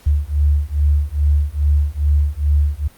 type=beating tone pair; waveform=sine; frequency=72 / 74.4 Hz; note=D2 / D2; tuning=-34 / +23 cents; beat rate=2.4 Hz; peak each=-16 dBFS; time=0.06-2.88 s; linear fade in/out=10 ms; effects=pink hiss -48 dBFS RMS until 2.97 s + Opus 48 kbps